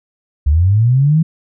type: linear sweep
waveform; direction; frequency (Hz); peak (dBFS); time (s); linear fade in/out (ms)
sine; up; 67.5 to 164.9; -8; 0.46-1.23; 10
effects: none